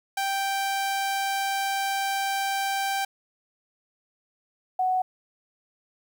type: tone pair in turn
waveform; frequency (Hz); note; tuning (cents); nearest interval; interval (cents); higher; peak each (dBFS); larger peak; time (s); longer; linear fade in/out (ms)
sawtooth / sine; 784 / 742.4; G5 / F#5; 0 / +6; minor second; 94; first; -21 / -21; neither; 0.17-3.05 / 4.79-5.02; first; 5
effects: 10-bit

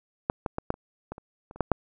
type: clicks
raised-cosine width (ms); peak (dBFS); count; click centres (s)
1; -9 / -14 / -15 / -10 / -29 / -21 / -28 / -29 / -30 / -8 / -6; 11; 0.299 / 0.462 / 0.584 / 0.704 / 0.741 / 1.12 / 1.181 / 1.511 / 1.56 / 1.607 / 1.717
effects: none

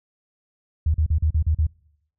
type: tone bursts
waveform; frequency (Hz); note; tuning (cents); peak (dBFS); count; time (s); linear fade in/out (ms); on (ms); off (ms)
sine; 77.78; D#2; 0; -16; 7; 0.86-1.668; 5; 82; 39
effects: noise-tail reverb RT60 0.8 s tail -26 dB re dry

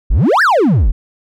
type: exponential two-way sweep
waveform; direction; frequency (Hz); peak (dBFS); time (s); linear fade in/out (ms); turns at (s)
triangle; up then down; 35.15 to 1864.7 to 35.15; -6; 0.1-0.92; 10; 0.42
effects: none

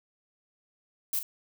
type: noise with echo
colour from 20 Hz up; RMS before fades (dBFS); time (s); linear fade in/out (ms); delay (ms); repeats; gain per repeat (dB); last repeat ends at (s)
violet; -29; 1.13-1.19; 2; 40; 1; -9; 1.23
effects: none

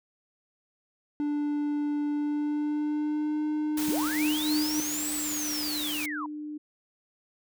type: tone with pitch glide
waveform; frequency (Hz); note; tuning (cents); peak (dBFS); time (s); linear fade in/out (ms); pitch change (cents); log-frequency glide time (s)
triangle; 293.7 to 303.4; D4 to D#4; 0 to -44; -24; 1.2-4.8; 0; +56; 2.11-3.46
type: noise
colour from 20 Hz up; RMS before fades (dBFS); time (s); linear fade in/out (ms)
white; -35; 3.77-6.06; 5
type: linear two-way sweep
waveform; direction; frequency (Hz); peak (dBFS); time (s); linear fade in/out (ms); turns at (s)
sine; up then down; 131.1 to 8140 to 910; -32; 3.88-6.26; 2; 5.13
type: tone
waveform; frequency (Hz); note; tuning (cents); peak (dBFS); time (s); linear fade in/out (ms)
sine; 300; D4; +37; -34; 4.06-6.58; 10
effects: none

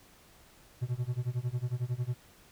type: tone with tremolo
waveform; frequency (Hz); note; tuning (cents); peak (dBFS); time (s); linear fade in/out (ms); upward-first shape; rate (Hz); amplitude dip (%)
triangle; 123.2; B2; -4; -25; 0.81-2.15; 20; sine; 11; 95
effects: pink hiss -59 dBFS RMS until 2.51 s

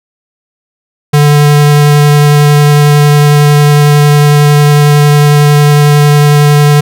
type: tone with vibrato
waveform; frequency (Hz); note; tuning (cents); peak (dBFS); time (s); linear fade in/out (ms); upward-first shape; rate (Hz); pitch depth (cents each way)
square; 146.83; D3; 0; -3; 1.13-6.81; 10; triangle; 11; 10
effects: none

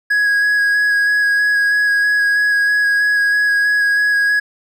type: tone with vibrato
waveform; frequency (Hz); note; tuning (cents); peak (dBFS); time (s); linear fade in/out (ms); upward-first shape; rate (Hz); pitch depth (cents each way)
triangle; 1661.2; G#6; 0; -10; 0.1-4.4; 10; square; 3.1; 10
effects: none

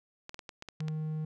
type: clicks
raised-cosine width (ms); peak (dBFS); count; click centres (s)
0.2; -25; 8; 0.294 / 0.344 / 0.392 / 0.492 / 0.624 / 0.687 / 0.805 / 0.883
type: tone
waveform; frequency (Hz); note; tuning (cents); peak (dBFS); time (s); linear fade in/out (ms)
triangle; 155.56; D#3; 0; -30; 0.8-1.25; 5
effects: none

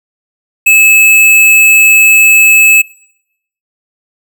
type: tone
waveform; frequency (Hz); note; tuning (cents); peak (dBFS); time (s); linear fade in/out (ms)
square; 2599; E7; -25; -3; 0.66-2.82; 10
effects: noise-tail reverb RT60 0.8 s tail -23 dB re dry

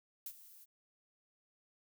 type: noise with ADSR envelope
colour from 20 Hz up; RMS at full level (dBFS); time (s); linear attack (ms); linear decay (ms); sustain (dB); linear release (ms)
violet; -42; 0.26-0.66; 3; 60; -16; 28
effects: none

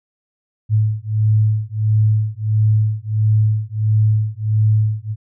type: beating tone pair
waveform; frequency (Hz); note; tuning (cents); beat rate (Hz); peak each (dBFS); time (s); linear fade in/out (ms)
sine; 107.1 / 108.6; A2 / A2; -46 / -22; 1.5; -16; 0.69-5.16; 50
effects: none

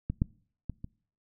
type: clicks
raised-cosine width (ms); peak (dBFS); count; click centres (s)
5; -18 / -12 / -22 / -26; 4; 0.1 / 0.219 / 0.697 / 0.844
effects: noise-tail reverb RT60 0.5 s tail -24 dB re dry

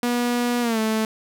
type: tone with pitch glide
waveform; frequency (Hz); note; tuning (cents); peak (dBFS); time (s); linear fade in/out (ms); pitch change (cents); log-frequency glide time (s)
sawtooth; 242 to 219.4; B3 to A3; -35 to -5; -16; 0.03-1.05; 2; -170; 0.61-0.79
effects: none

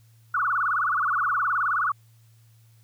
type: tone with vibrato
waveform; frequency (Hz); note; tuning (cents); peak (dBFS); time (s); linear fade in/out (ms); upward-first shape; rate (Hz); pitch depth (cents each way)
sine; 1284; E6; -46; -21; 0.34-1.92; 5; sine; 19; 260
effects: added 113 Hz sine -53 dBFS peak until 2.83 s + white hiss -65 dBFS RMS until 2.83 s

